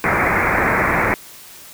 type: low-pass noise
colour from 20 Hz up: white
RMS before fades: -17 dBFS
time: 0.04-1.14 s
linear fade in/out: 0 ms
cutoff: 2300 Hz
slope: 96 dB/octave
effects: white hiss -40 dBFS RMS until 1.73 s